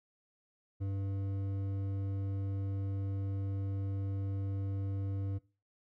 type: tone with hard clipping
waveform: sine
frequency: 98 Hz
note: G2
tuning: in tune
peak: -35 dBFS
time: 0.8-5.39 s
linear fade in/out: 20 ms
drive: 9 dB
effects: noise-tail reverb RT60 0.3 s tail -18 dB re dry